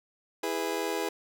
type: chord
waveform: 30% pulse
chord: E major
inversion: none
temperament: just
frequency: 329.6 / 412 / 494.4 Hz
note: E4 / G#4 / B4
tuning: 0 / -14 / +2 cents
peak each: -32 / -30 / -32 dBFS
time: 0.43-1.09 s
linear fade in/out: 5 ms
effects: none